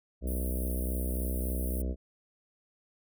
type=harmonic tone; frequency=63.5 Hz; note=B1; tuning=49 cents sharp; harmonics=1 / 3 / 4 / 5 / 6 / 7 / 8 / 9 / 10; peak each=-30 / -40 / -42 / -44 / -46 / -47 / -48 / -49 / -50 dBFS; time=0.21-1.96 s; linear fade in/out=50 ms
type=high-pass noise; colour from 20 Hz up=white; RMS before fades=-42 dBFS; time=0.27-1.82 s; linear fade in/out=5 ms; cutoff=9000 Hz; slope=96 dB/octave
effects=none